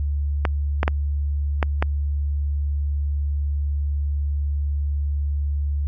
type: clicks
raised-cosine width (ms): 0.5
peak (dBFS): -5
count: 5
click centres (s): 0.452 / 0.831 / 0.879 / 1.628 / 1.825
effects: added 72 Hz sine -20 dBFS peak until 5.87 s